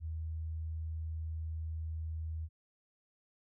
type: tone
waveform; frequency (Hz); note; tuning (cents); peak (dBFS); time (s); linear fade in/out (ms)
sine; 79.9; D#2; +47; -36; 0-2.49; 50
effects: none